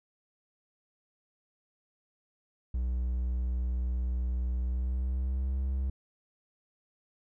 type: tone with pitch glide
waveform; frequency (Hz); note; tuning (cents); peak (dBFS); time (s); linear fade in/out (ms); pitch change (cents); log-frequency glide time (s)
triangle; 61.74 to 66.17; B1 to C2; 0 to +20; -26; 2.74-5.9; 5; +120; 4.63-5.58
effects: none